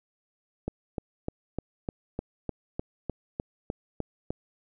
click train, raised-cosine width 2 ms, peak -17 dBFS, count 13, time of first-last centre 0.68-4.305 s, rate 3.31 Hz, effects none

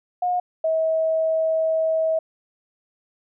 sine tone pair in turn, 719 / 642.1 Hz, F#5 / E5, -50 / -46 cents, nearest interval major second, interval 196 cents, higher first, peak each -19 / -18 dBFS, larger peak second, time 0.22-0.4 / 0.64-2.19 s, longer second, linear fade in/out 5 ms, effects none

